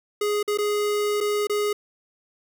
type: tone with dropouts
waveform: square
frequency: 415.6 Hz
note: G#4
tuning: 1 cent sharp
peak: -22 dBFS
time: 0.21-1.73 s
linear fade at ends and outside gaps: 5 ms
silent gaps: 0.429-0.477 / 0.575-0.585 / 1.205-1.209 / 1.471-1.496 s
effects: none

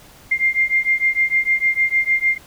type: beating tone pair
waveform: sine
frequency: 2104 / 2110.6 Hz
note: C7 / C7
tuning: +9 / +14 cents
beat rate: 6.6 Hz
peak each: -18 dBFS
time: 0.31-2.38 s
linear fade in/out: 10 ms
effects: pink hiss -46 dBFS RMS until 2.46 s

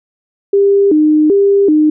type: tone with vibrato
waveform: sine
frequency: 349.2 Hz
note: F4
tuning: in tune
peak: -6 dBFS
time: 0.53-1.9 s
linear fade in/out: 5 ms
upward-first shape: square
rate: 1.3 Hz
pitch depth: 230 cents each way
effects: none

